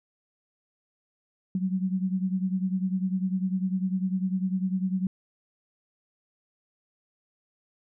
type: beating tone pair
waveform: sine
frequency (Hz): 185 / 195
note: F#3 / G3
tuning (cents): 0 / -9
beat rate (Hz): 10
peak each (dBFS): -26 / -30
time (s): 1.55-5.07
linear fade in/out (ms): 2
effects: none